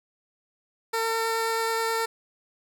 15% pulse tone with vibrato, 452.5 Hz, A4, 48 cents sharp, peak -18 dBFS, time 0.93-2.06 s, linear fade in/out 10 ms, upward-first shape triangle, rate 9.4 Hz, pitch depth 8 cents each way, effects none

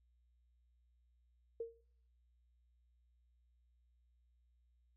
sine tone with exponential decay, 460 Hz, A#4, 23 cents flat, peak -36 dBFS, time 1.6-1.81 s, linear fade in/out 5 ms, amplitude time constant 44 ms, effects noise-tail reverb RT60 0.7 s tail -25 dB re dry + added 60 Hz sine -70 dBFS peak until 4.96 s

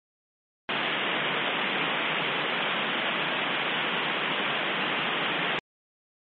white band-pass noise, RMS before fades -28 dBFS, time 0.69-5.59 s, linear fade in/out 0 ms, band 140 to 3400 Hz, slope 96 dB/octave, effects MP3 32 kbps

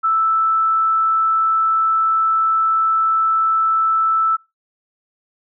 sine tone, 1318.5 Hz, E6, in tune, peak -13 dBFS, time 0.03-4.37 s, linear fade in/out 20 ms, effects noise-tail reverb RT60 0.2 s tail -20 dB re dry

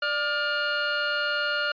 sawtooth tone pair together, 590 / 1421.2 Hz, D5 / F6, +8 / +30 cents, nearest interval octave + minor third, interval 1522 cents, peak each -27 / -21 dBFS, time 0.02-1.72 s, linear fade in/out 5 ms, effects resampled to 11025 Hz

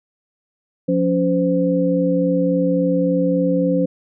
sine tone cluster, 177.7 / 281.3 / 514 Hz, F3 / C#4 / C5, +30 / +26 / -31 cents, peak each -19 dBFS, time 0.88-3.86 s, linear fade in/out 10 ms, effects none

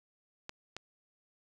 clicks, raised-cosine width 0.2 ms, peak -23 dBFS, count 2, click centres 0.494 / 0.766 s, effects none

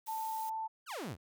blue noise, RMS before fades -49 dBFS, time 0.06-0.5 s, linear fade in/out 10 ms
sine tone, 885 Hz, A5, 10 cents sharp, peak -35 dBFS, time 0.07-0.68 s, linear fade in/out 20 ms
sawtooth exponential sweep, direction down, 1667 to 69.5 Hz, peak -35 dBFS, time 0.86-1.17 s, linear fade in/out 50 ms
effects none

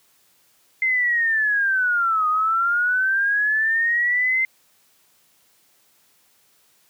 sine linear two-way sweep, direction down then up, 2085 to 1234 to 2085 Hz, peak -17 dBFS, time 0.82-4.45 s, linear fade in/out 2 ms, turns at 2.28 s, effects white hiss -60 dBFS RMS until 6.89 s + high-pass 80 Hz 12 dB/octave

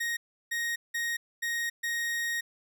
40% pulse tone bursts at uneven times, 1871 Hz, A#6, 6 cents sharp, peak -28 dBFS, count 5, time 0-0.17 / 0.51-0.76 / 0.94-1.17 / 1.42-1.7 / 1.83-2.41 s, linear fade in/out 10 ms, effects none

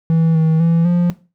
triangle tone with pitch steps, 163.2 / 160 / 166.7 / 174.9 Hz, E3 / D#3 / E3 / F3, -17 / +49 / +20 / +3 cents, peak -9 dBFS, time 0.1-1.1 s, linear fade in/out 0 ms, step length 250 ms, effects noise-tail reverb RT60 0.3 s tail -17 dB re dry

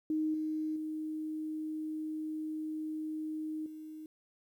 sine tone with level steps, 311.1 Hz, D#4, in tune, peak -29 / -32 / -35 / -43 dBFS, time 0.1-4.06 s, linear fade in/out 2 ms, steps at 0.34 / 0.76 / 3.66 s, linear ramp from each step 2 ms, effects 11-bit

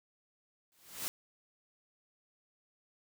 white noise with exponential growth, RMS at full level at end -34 dBFS, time 0.72-1.08 s, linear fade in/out 0 ms, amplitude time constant 78 ms, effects none

